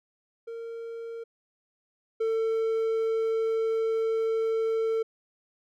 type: tone pair in turn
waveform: triangle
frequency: 460 / 447.9 Hz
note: A#4 / A4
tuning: -23 / +31 cents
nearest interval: unison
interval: 46 cents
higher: first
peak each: -33 / -22 dBFS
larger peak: second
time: 0.47-1.24 / 2.2-5.03 s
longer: second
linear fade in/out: 10 ms
effects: none